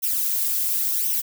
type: noise with flanger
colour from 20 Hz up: violet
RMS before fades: -23 dBFS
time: 0.02-1.22 s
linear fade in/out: 20 ms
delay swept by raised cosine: 0.34 to 2.64 ms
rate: 0.94 Hz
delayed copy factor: +0.7
effects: none